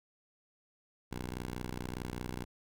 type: ring-modulated tone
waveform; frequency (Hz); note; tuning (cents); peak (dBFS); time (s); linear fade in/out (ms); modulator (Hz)
10% pulse; 61.74; B1; 0; -27; 1.11-2.45; 10; 43.3
effects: none